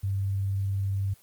sine tone with vibrato, 98 Hz, G2, in tune, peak -25 dBFS, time 0.03-1.14 s, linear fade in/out 10 ms, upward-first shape sine, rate 20 Hz, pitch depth 28 cents each way, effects white hiss -58 dBFS RMS until 1.22 s + Opus 24 kbps

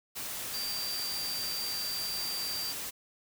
sine tone in noise, 4699 Hz, D8, in tune, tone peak -34 dBFS, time 0.53-2.73 s, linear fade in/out 20 ms, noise white, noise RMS -38 dBFS, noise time 0.15-2.91 s, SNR +1 dB, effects none

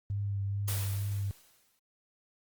sine tone with vibrato, 100 Hz, G2, 35 cents sharp, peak -30 dBFS, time 0.1-1.31 s, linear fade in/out 0 ms, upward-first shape triangle, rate 2.3 Hz, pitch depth 26 cents each way
white noise with exponential decay, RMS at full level -34 dBFS, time 0.68-1.79 s, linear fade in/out 0 ms, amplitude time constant 240 ms
effects Opus 24 kbps

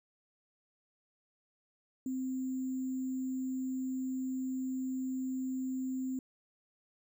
sine tone with sample-and-hold, 260 Hz, C4, 11 cents flat, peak -33 dBFS, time 2.06-6.19 s, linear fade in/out 2 ms, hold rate 7350 Hz, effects none

